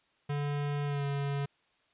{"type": "tone with pitch glide", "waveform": "square", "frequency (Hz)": [144.6, 141.05], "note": ["D3", "C#3"], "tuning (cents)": [-27, 30], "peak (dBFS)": -31, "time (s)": [0.29, 1.46], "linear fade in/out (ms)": 10, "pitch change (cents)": -43, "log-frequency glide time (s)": [0.85, 1.05], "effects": ["white hiss -70 dBFS RMS until 1.93 s", "resampled to 8000 Hz"]}